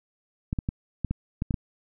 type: clicks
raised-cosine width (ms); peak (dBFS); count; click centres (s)
5; -14; 8; 0.529 / 0.588 / 0.689 / 1.047 / 1.11 / 1.421 / 1.508 / 1.542
effects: none